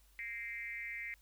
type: tone with frequency modulation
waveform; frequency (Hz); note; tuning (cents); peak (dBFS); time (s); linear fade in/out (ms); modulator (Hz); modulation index
sine; 2092; C7; -1; -40; 0.19-1.14; 0; 228; 1
effects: added 50 Hz sine -64 dBFS peak until 1.21 s + white hiss -70 dBFS RMS until 1.21 s